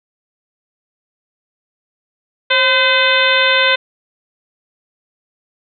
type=harmonic tone with a mistuned harmonic; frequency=511 Hz; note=C5; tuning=41 cents flat; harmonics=1 / 2 / 3 / 4 / 5 / 6 / 7 / 8; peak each=-18 / -20 / -16 / -18 / -18 / -21 / -17 / -27 dBFS; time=2.5-3.76 s; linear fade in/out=10 ms; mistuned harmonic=1; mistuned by=+74 cents; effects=none